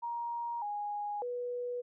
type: tone with pitch steps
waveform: sine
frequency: 942 / 826 / 489 Hz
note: A#5 / G#5 / B4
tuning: +18 / -10 / -17 cents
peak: -34 dBFS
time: 0.02-1.82 s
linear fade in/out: 20 ms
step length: 600 ms
effects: none